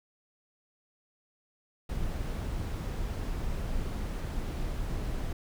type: noise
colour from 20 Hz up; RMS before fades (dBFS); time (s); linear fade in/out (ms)
brown; -33; 1.89-5.33; 5
effects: none